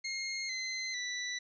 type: tone with pitch steps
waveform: 20% pulse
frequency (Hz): 2141 / 2055 / 1972.4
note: C7 / C7 / B6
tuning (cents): +39 / -32 / -3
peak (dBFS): -30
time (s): 0.04-1.39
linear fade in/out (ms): 10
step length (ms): 450
effects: resampled to 16000 Hz + 11-bit